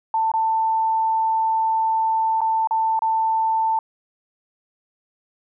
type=tone with dropouts; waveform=sine; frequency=890 Hz; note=A5; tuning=20 cents sharp; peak=-17 dBFS; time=0.14-3.79 s; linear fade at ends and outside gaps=2 ms; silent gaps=0.317-0.338 / 2.407-2.415 / 2.673-2.709 / 2.992-3.02 s; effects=none